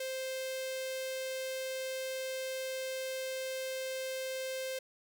sawtooth tone with notch filter, 523.3 Hz, C5, in tune, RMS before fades -38 dBFS, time 0-4.79 s, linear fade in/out 5 ms, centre 1100 Hz, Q 1.1, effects none

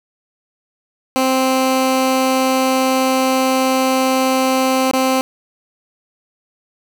15% pulse tone with dropouts, 261.6 Hz, C4, in tune, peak -7 dBFS, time 1.16-5.21 s, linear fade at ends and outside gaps 0 ms, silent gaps 4.912-4.934 s, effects none

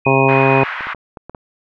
sine tone, 2489 Hz, D#7, in tune, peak -18 dBFS, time 0.05-0.64 s, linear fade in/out 10 ms
harmonic tone, 134.6 Hz, C3, 49 cents sharp, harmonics 1 / 2 / 3 / 4 / 5 / 6 / 7 / 8, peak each -17 / -19 / -16 / -20 / -20 / -21 / -19 / -23 dBFS, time 0.06-0.64 s, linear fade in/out 5 ms
pink band-pass noise, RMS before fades -25 dBFS, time 0.28-0.94 s, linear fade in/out 10 ms, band 1100 to 2200 Hz, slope 24 dB/octave
clicks, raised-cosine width 1 ms, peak -18 dBFS, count 6, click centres 0.808 / 0.87 / 0.947 / 1.172 / 1.296 / 1.348 s
effects none

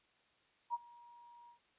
sine tone with ADSR envelope, 951 Hz, A#5, 34 cents sharp, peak -32 dBFS, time 0.7-1.59 s, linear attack 40 ms, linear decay 31 ms, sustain -24 dB, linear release 100 ms, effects white hiss -72 dBFS RMS until 1.78 s + resampled to 8000 Hz

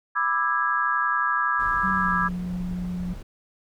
sine chord, E dominant seventh, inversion second, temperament just, 988.9 / 1186.7 / 1318.5 / 1648.1 Hz, B5 / D6 / E6 / G#6, +2 / +18 / 0 / -14 cents, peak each -29 / -25 / -27 / -25 dBFS, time 0.15-2.29 s, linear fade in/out 20 ms
brown noise, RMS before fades -37 dBFS, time 1.59-3.23 s, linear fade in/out 10 ms
sine tone with pitch glide, 188.6 to 179.15 Hz, F#3 to F3, +33 to +44 cents, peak -27 dBFS, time 1.83-3.14 s, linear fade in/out 10 ms, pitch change -89 cents, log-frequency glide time 1.93-2.15 s
effects none

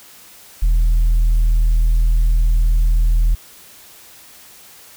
sine tone, 40.23 Hz, E1, 41 cents flat, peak -8 dBFS, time 0.62-3.35 s, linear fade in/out 10 ms, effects tanh soft clip ceiling -10 dBFS + white hiss -43 dBFS RMS until 4.96 s

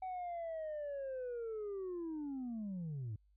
sine linear sweep, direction down, 756 to 100 Hz, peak -37 dBFS, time 0.02-3.16 s, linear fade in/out 5 ms, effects tanh soft clip ceiling -38 dBFS + added 50 Hz sine -67 dBFS peak until 3.36 s

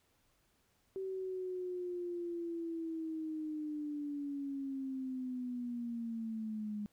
sine linear sweep, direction down, 384.2 to 206.5 Hz, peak -37 dBFS, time 0.96-6.86 s, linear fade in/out 0 ms, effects pink hiss -74 dBFS RMS until 6.92 s

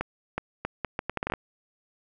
accelerating click train, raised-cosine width 0.5 ms, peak -13 dBFS, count 12, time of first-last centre 0.01-1.337 s, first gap 370 ms, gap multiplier 0.73, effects none

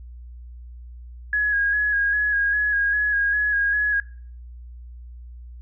sine tone with vibrato, 1661.2 Hz, G#6, in tune, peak -18 dBFS, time 1.33-4 s, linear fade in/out 2 ms, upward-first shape square, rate 2.5 Hz, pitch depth 26 cents each way, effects noise-tail reverb RT60 0.5 s tail -22 dB re dry + added 60 Hz sine -37 dBFS peak until 5.61 s

